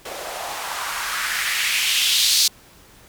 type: noise with band-pass filter sweep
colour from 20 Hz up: blue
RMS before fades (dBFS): -22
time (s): 0.05-2.48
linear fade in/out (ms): 5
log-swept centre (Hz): 510 to 4600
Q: 2.3
effects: pink hiss -49 dBFS RMS until 3.08 s